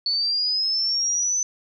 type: linear sweep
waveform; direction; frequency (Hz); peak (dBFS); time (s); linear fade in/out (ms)
sine; up; 4435 to 6100; -20; 0.06-1.43; 2
effects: none

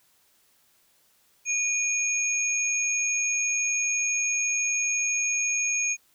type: tone pair together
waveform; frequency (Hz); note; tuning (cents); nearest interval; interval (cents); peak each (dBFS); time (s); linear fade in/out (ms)
sine; 2453 / 6553; D#7 / G#8; -25 / -24; octave + perfect fourth; 1701; -26; 1.45-5.97; 50
effects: white hiss -64 dBFS RMS until 6.14 s

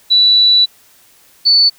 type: tone pair in turn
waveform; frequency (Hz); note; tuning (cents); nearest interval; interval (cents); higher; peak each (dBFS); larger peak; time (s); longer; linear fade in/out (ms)
sine; 3951 / 4480; B7 / C#8; 0 / +18; major second; 218; second; -6; neither; 0.1-0.66 / 1.45-1.7; first; 20
effects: white hiss -48 dBFS RMS until 1.78 s

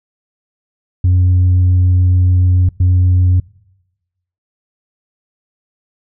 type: tone bursts at uneven times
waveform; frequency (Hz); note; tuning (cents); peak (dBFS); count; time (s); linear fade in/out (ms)
sine; 90.7; F#2; -34; -5; 2; 1.04-2.69 / 2.8-3.4; 5
effects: noise-tail reverb RT60 1.0 s tail -24 dB re dry + tanh soft clip ceiling -6 dBFS

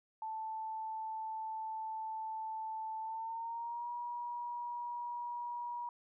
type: tone with pitch glide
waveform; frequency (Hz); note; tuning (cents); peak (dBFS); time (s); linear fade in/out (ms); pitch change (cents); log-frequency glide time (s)
sine; 880 to 959.6; A5 to A#5; 0 to +50; -38; 0.22-5.89; 2; +150; 3-3.9
effects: none

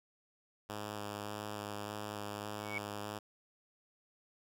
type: tone with vibrato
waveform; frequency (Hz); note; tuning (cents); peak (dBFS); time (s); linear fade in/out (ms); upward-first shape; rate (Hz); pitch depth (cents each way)
5% pulse; 104.1; G#2; +5; -29; 0.69-3.19; 10; square; 1.7; 11
type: tone with exponential growth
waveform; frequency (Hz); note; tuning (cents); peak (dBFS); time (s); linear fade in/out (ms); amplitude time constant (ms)
sine; 2241; C#7; +18; -33; 2.56-2.78; 2; 47
effects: none

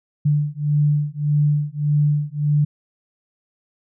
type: beating tone pair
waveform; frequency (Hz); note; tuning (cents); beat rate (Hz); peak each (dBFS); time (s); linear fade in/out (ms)
sine; 146.83 / 148.53; D3 / D3; 0 / +20; 1.7; -19; 0.25-2.65; 10
effects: none

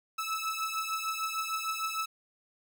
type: beating tone pair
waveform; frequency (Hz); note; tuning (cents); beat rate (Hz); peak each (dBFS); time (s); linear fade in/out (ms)
sawtooth; 1303 / 1309.6; E6 / E6; -20 / -12; 6.6; -31; 0.18-2.06; 10
effects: none

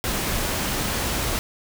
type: noise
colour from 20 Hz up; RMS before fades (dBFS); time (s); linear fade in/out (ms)
pink; -25; 0.04-1.39; 0
effects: none

